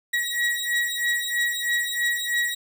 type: beating tone pair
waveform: 35% pulse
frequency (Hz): 1909 / 1912.1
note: A#6 / A#6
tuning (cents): +41 / +43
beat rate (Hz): 3.1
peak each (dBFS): -24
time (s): 0.13-2.55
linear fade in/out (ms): 10
effects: none